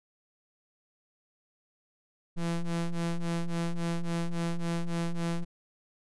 square ring-modulated tone, 84.3 Hz, E2, 39 cents sharp, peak -26 dBFS, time 2.36-5.45 s, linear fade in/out 20 ms, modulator 86.1 Hz, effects resampled to 24000 Hz

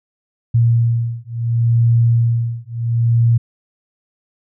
sine beating tone pair, 116.54 / 117.25 Hz, A#2 / A#2, 0 / +11 cents, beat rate 0.71 Hz, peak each -15 dBFS, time 0.54-3.38 s, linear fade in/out 10 ms, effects none

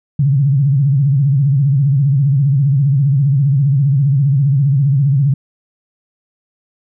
sine tone with vibrato, 138.59 Hz, C#3, in tune, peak -9 dBFS, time 0.19-5.34 s, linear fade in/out 5 ms, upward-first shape sine, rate 15 Hz, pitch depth 130 cents each way, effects none

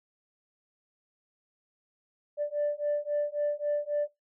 sine beating tone pair, 586 / 589.7 Hz, D5 / D5, -4 / +7 cents, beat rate 3.7 Hz, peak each -29 dBFS, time 2.37-4.08 s, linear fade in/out 50 ms, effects noise-tail reverb RT60 0.2 s tail -21 dB re dry + tanh soft clip ceiling -22 dBFS

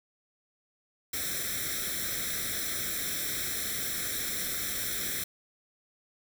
white noise with comb filter, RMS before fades -33 dBFS, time 1.13-5.24 s, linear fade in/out 5 ms, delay 0.53 ms, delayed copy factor +0.95, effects none

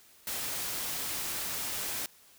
white noise, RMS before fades -35 dBFS, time 0.27-2.06 s, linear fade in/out 2 ms, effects white hiss -59 dBFS RMS until 2.38 s

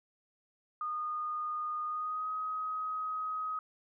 sine tone with pitch glide, 1227 to 1262.2 Hz, D#6 to D#6, -25 to +24 cents, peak -33 dBFS, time 0.81-3.59 s, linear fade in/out 2 ms, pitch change +49 cents, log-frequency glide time 1.86-2.3 s, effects none

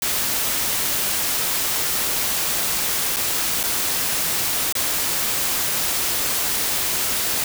white noise with dropouts, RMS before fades -22 dBFS, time 0.02-7.44 s, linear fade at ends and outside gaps 2 ms, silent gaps 3.162-3.167 / 3.631-3.636 / 4.725-4.752 s, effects none

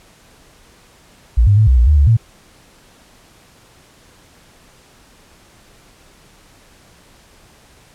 sine tone with pitch steps, 58.1 / 101.4 / 108.2 / 64 / 59.2 / 74.9 / 71.2 / 113.7 Hz, A#1 / G#2 / A2 / C2 / A#1 / D2 / C#2 / A#2, -5 / -41 / -29 / -38 / +27 / +35 / +47 / -43 cents, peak -7 dBFS, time 1.37-2.17 s, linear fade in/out 10 ms, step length 100 ms, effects pink hiss -48 dBFS RMS until 7.94 s + low-pass 11000 Hz 12 dB/octave

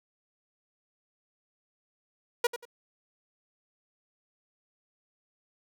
sawtooth tone with echo, 479.1 Hz, A#4, 47 cents sharp, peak -18 dBFS, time 2.44-2.47 s, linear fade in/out 5 ms, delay 92 ms, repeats 2, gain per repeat -12 dB, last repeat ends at 2.654 s, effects none

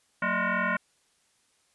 sine tone with frequency modulation, 185 Hz, F#3, in tune, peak -24 dBFS, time 0.22-0.77 s, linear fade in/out 5 ms, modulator 413 Hz, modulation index 4.6, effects white hiss -68 dBFS RMS until 1.74 s + resampled to 24000 Hz

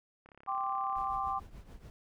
click train, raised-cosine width 0.5 ms, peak -40 dBFS, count 29, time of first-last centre 0.26-1.072 s, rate 34.5 Hz
sine chord, G suspended fourth, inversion none, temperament equal, 784 / 1046.5 / 1174.7 Hz, G5 / C6 / D6, 0 / 0 / 0 cents, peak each -35 / -37 / -35 dBFS, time 0.47-1.4 s, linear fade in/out 20 ms
brown noise with tremolo, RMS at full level -47 dBFS, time 0.96-1.9 s, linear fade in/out 0 ms, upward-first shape triangle, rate 6.9 Hz, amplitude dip 75%
effects none

